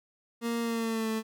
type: tone with pitch glide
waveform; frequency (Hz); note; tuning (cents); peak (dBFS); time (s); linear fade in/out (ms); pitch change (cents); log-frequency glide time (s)
30% pulse; 233.1 to 220.9; A#3 to A3; 0 to +7; -26; 0.41-1.23; 50; -93; 0.61-1.09
effects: none